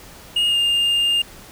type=tone with pitch glide; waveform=triangle; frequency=2856 to 2812 Hz; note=F7 to F7; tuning=+38 to +11 cents; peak=-14 dBFS; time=0.36-1.22 s; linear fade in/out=5 ms; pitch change=-27 cents; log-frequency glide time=0.48-0.57 s; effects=pink hiss -42 dBFS RMS until 1.51 s